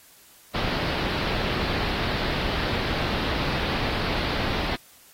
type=low-pass noise; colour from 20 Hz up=pink; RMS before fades=-27 dBFS; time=0.54-4.76 s; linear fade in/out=10 ms; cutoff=4700 Hz; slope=48 dB/octave; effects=white hiss -53 dBFS RMS until 5.13 s + AAC 48 kbps